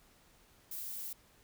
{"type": "noise", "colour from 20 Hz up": "violet", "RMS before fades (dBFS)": -42, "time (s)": [0.71, 1.13], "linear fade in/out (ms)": 5, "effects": ["pink hiss -65 dBFS RMS until 1.43 s"]}